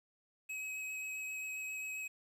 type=tone with vibrato; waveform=square; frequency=2549 Hz; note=D#7; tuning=41 cents sharp; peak=-40 dBFS; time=0.49-2.08 s; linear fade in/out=10 ms; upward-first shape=sine; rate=7.5 Hz; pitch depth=10 cents each way; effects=low-pass 12000 Hz 12 dB/octave + 11-bit